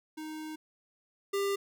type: tone pair in turn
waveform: square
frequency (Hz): 311.1 / 397.8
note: D#4 / G4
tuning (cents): 0 / +25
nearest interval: major third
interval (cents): 425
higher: second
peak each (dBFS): -39 / -29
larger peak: second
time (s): 0.17-0.56 / 1.33-1.56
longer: first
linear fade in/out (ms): 10
effects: none